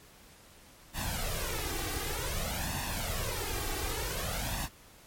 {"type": "noise with flanger", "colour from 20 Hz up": "pink", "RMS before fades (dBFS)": -34, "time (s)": [0.93, 4.69], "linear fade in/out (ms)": 50, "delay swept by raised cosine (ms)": [1.1, 2.6], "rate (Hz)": 0.54, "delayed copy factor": 0.75, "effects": ["pink hiss -56 dBFS RMS until 5.06 s", "MP3 64 kbps"]}